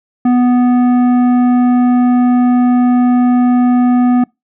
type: tone with tanh clipping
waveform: sine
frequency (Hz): 246.9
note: B3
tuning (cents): 0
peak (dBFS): -9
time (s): 0.25-4.24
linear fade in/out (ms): 5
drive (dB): 11
effects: noise-tail reverb RT60 0.2 s tail -26 dB re dry